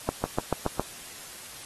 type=accelerating click train; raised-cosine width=1 ms; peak=-11 dBFS; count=6; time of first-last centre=0.09-0.796 s; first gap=150 ms; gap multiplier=0.97; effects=white hiss -43 dBFS RMS until 1.65 s + AAC 32 kbps